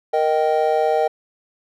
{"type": "chord", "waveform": "triangle", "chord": "Eb major", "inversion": "second", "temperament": "just", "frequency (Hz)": [466.7, 622.3, 777.8], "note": ["Bb4", "Eb5", "G5"], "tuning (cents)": [2, 0, -14], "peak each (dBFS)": -18, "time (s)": [0.13, 1.08], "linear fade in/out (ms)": 10, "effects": []}